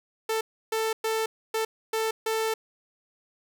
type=tone bursts at uneven times; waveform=sawtooth; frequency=443.2 Hz; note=A4; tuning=13 cents sharp; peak=-21 dBFS; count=6; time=0.29-0.41 / 0.72-0.93 / 1.04-1.26 / 1.54-1.65 / 1.93-2.11 / 2.26-2.54 s; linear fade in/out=5 ms; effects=none